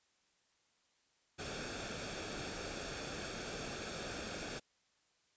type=noise with comb filter; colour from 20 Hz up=pink; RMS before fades=-43 dBFS; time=1.38-4.6 s; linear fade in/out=20 ms; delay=1 ms; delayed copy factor=-0.55; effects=white hiss -75 dBFS RMS until 5.36 s + resampled to 16000 Hz